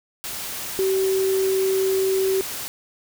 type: tone in noise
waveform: sine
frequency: 382.5 Hz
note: G4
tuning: 42 cents flat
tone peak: -18 dBFS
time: 0.79-2.41 s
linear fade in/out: 0 ms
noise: white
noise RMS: -31 dBFS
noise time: 0.24-2.68 s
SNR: +10 dB
effects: none